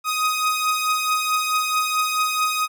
sawtooth beating tone pair, 1252 / 1256.6 Hz, D#6 / D#6, +10 / +17 cents, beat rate 4.6 Hz, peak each -17 / -22 dBFS, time 0.04-2.68 s, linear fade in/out 50 ms, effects none

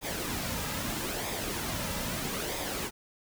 pink noise with flanger, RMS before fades -34 dBFS, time 0.01-2.91 s, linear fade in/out 50 ms, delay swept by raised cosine 0.69 to 2.79 ms, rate 0.78 Hz, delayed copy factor -0.5, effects none

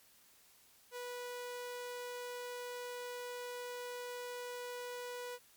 sawtooth tone, 490.3 Hz, B4, 13 cents flat, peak -38 dBFS, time 0.91-5.39 s, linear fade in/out 50 ms, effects white hiss -65 dBFS RMS until 5.56 s + MP3 96 kbps

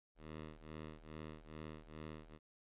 10% pulse ring-modulated tone, 77.78 Hz, D#2, in tune, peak -38 dBFS, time 0.15-2.39 s, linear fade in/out 50 ms, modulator 37.7 Hz, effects resampled to 8000 Hz

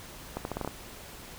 accelerating click train, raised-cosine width 1 ms, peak -18 dBFS, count 7, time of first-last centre 0.37-0.676 s, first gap 81 ms, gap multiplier 0.81, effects pink hiss -46 dBFS RMS until 1.38 s

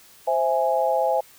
sine chord, C augmented, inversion none, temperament equal, 523.3 / 659.3 / 830.6 Hz, C5 / E5 / G#5, 0 / 0 / 0 cents, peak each -23 dBFS, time 0.27-1.21 s, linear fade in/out 10 ms, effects white hiss -51 dBFS RMS until 1.38 s

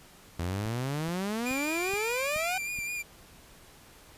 sawtooth exponential sweep, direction up, 82.7 to 769 Hz, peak -26 dBFS, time 0.39-2.58 s, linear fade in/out 5 ms
click train, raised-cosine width 5 ms, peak -32 dBFS, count 6, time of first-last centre 0.66-2.788 s, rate 2.35 Hz
45% pulse tone with vibrato, 2400 Hz, D7, 37 cents sharp, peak -32 dBFS, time 1.45-3.03 s, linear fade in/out 20 ms, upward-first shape sine, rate 4.9 Hz, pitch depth 34 cents each way
effects pink hiss -54 dBFS RMS until 4.17 s + resampled to 32000 Hz

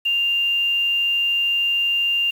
sine tone with quantisation, 2793 Hz, F7, 1 cent flat, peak -17 dBFS, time 0.05-2.31 s, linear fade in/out 10 ms, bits 7, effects none

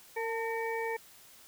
harmonic tone with a mistuned harmonic, 457 Hz, A#4, 34 cents flat, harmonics 1 / 2 / 4 / 5, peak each -34 / -37 / -40 / -41 dBFS, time 0.16-0.97 s, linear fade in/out 10 ms, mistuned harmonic 2, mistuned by -36 cents, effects white hiss -56 dBFS RMS until 1.47 s

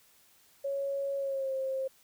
sine tone with pitch glide, 554.4 to 531.2 Hz, C#5 to C5, 0 to +26 cents, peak -30 dBFS, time 0.64-1.88 s, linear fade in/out 10 ms, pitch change -74 cents, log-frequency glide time 1.17-1.53 s, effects white hiss -63 dBFS RMS until 2.03 s

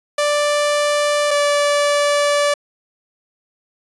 sawtooth tone pair in turn, 587.3 / 580.2 Hz, D5 / D5, 0 / -21 cents, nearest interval unison, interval 21 cents, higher first, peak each -11 / -10 dBFS, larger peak second, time 0.18-1.31 / 1.31-2.54 s, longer second, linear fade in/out 5 ms, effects resampled to 24000 Hz

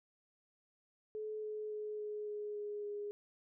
sine tone with pitch steps, 429.8 / 426.8 / 423.9 / 421 / 418 / 415.2 / 412.3 Hz, A4 / G#4 / G#4 / G#4 / G#4 / G#4 / G#4, -41 / +47 / +35 / +24 / +11 / 0 / -13 cents, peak -39 dBFS, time 1.15-3.11 s, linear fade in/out 0 ms, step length 280 ms, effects none

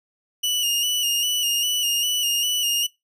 sawtooth tone with vibrato, 2900 Hz, F#7, 35 cents flat, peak -17 dBFS, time 0.43-2.87 s, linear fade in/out 10 ms, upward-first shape square, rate 2.5 Hz, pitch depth 38 cents each way, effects noise-tail reverb RT60 0.2 s tail -22 dB re dry

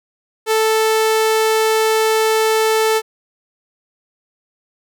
sawtooth tone, 440 Hz, A4, in tune, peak -9 dBFS, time 0.46-3.02 s, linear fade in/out 50 ms, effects none

